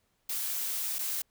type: noise with dropouts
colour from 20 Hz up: blue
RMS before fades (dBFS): -33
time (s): 0.29-1.22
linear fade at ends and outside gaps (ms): 5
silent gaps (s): 0.986-0.99
effects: pink hiss -74 dBFS RMS until 1.3 s